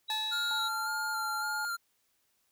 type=tone; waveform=sine; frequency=3883 Hz; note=B7; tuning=30 cents flat; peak=-32 dBFS; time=0.08-0.69 s; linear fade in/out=20 ms
type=tone with exponential decay; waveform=sawtooth; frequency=868 Hz; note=A5; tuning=24 cents flat; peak=-29 dBFS; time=0.1-1.02 s; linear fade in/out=1 ms; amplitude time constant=200 ms
type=tone with vibrato; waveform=square; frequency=1396.9 Hz; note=F6; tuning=in tune; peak=-33 dBFS; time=0.31-1.77 s; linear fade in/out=20 ms; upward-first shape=square; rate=1.8 Hz; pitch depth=17 cents each way
type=tone with pitch glide; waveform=sine; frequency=870 to 856.5 Hz; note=A5 to A5; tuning=-20 to -47 cents; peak=-37 dBFS; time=0.51-1.65 s; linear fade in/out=0 ms; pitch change=-27 cents; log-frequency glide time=1.19-1.29 s
effects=white hiss -74 dBFS RMS until 2.51 s